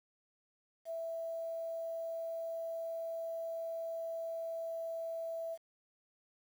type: tone with quantisation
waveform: sine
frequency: 659.3 Hz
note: E5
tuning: in tune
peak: -37 dBFS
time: 0.85-5.58 s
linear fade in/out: 50 ms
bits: 10
effects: none